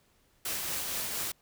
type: noise with tremolo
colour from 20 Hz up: white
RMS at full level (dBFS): -33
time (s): 0.45-1.32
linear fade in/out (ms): 5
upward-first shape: triangle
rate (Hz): 4.3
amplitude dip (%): 30
effects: pink hiss -68 dBFS RMS until 1.41 s